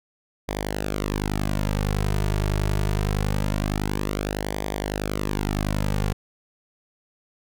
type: tone with flanger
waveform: sawtooth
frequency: 50.8 Hz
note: G#1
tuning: 38 cents flat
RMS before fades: -25 dBFS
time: 0.48-6.13 s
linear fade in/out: 10 ms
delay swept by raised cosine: 0.72 to 3.92 ms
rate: 0.24 Hz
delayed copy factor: -0.75
effects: none